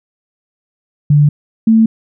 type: tone pair in turn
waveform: sine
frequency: 146.83 / 223.1 Hz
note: D3 / A3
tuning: 0 / +24 cents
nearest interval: perfect fifth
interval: 724 cents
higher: second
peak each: -5 dBFS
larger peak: neither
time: 1.1-1.29 / 1.67-1.86 s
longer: neither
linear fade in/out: 5 ms
effects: none